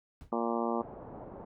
brown noise with exponential decay, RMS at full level -43 dBFS, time 0.21-0.36 s, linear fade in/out 0 ms, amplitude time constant 32 ms
harmonic tone, 116.54 Hz, A#2, in tune, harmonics 2 / 3 / 4 / 5 / 6 / 7 / 8 / 9 / 10, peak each -34 / -36 / -37 / -38 / -39 / -39 / -40 / -41 / -41 dBFS, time 0.32-0.82 s, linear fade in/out 5 ms
white low-pass noise, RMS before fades -46 dBFS, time 0.8-1.45 s, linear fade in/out 10 ms, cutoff 800 Hz, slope 24 dB/octave
effects none

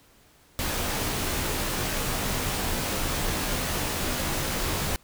pink noise with comb filter, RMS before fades -28 dBFS, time 0.59-4.96 s, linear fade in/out 0 ms, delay 18 ms, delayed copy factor -0.6, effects pink hiss -58 dBFS RMS until 5.03 s

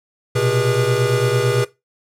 square tone cluster, 119.2 / 128.1 / 407 / 483.2 Hz, A#2 / C3 / G#4 / B4, +39 / -36 / -35 / -38 cents, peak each -22 dBFS, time 0.35-1.65 s, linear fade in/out 10 ms, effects noise-tail reverb RT60 0.2 s tail -17 dB re dry + low-pass 12000 Hz 12 dB/octave

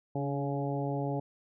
harmonic tone with a mistuned harmonic, 140 Hz, C#3, 18 cents sharp, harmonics 1 / 2 / 3 / 4 / 5 / 6, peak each -33 / -36 / -38 / -39 / -40 / -41 dBFS, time 0.15-1.2 s, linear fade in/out 5 ms, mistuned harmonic 2, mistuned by +34 cents, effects none

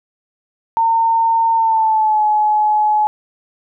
sine tone with pitch glide, 910 to 849.1 Hz, A#5 to G#5, -42 to +38 cents, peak -11 dBFS, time 0.77-3.07 s, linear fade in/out 0 ms, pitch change -120 cents, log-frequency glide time 1.53-2.24 s, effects none

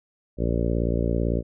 harmonic tone, 57.9 Hz, A#1, 11 cents flat, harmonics 1 / 2 / 3 / 4 / 5 / 6 / 7 / 8 / 9 / 10, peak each -25 / -28 / -30 / -31 / -32 / -33 / -33 / -34 / -35 / -35 dBFS, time 0.37-1.43 s, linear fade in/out 50 ms, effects none

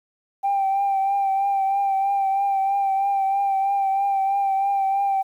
sine tone with vibrato, 786 Hz, G5, 4 cents sharp, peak -17 dBFS, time 0.43-5.23 s, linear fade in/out 20 ms, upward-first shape triangle, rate 3.1 Hz, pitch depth 34 cents each way, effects tanh soft clip ceiling -15 dBFS + 9-bit

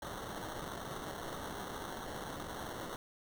white noise with sample-and-hold, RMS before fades -43 dBFS, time 0.02-2.96 s, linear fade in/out 2 ms, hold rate 2450 Hz, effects none

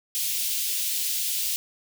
white high-pass noise, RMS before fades -27 dBFS, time 0.15-1.56 s, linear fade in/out 0 ms, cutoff 2700 Hz, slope 24 dB/octave, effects none

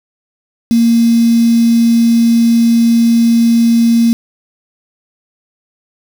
sine tone with quantisation, 231.9 Hz, A#3, 9 cents flat, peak -6 dBFS, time 0.71-4.13 s, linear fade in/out 0 ms, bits 4, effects none

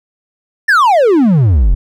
triangle exponential sweep, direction down, 1840 to 38.89 Hz, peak -4 dBFS, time 0.68-1.75 s, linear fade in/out 10 ms, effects none

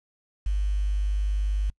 sine tone with quantisation, 50.1 Hz, G1, 38 cents sharp, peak -22 dBFS, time 0.46-1.7 s, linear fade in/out 5 ms, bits 8, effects noise-tail reverb RT60 0.1 s tail -25 dB re dry + resampled to 22050 Hz

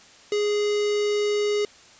square tone with notch filter, 415.3 Hz, G#4, in tune, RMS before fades -23 dBFS, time 0.32-1.65 s, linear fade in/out 2 ms, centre 1100 Hz, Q 1.3, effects white hiss -50 dBFS RMS until 1.99 s + resampled to 16000 Hz

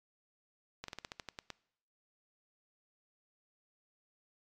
slowing click train, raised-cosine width 0.2 ms, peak -24 dBFS, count 10, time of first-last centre 0.84-1.503 s, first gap 43 ms, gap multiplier 1.13, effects noise-tail reverb RT60 0.7 s tail -22 dB re dry + MP3 96 kbps

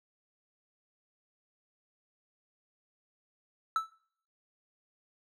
triangle tone with exponential decay, 1315 Hz, E6, 5 cents flat, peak -21 dBFS, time 3.76-3.92 s, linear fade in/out 1 ms, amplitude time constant 33 ms, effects noise-tail reverb RT60 0.6 s tail -23 dB re dry

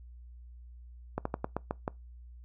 slowing click train, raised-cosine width 1 ms, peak -17 dBFS, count 7, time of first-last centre 1.18-1.879 s, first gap 74 ms, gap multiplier 1.18, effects noise-tail reverb RT60 0.2 s tail -23 dB re dry + added 60 Hz sine -47 dBFS peak until 2.44 s

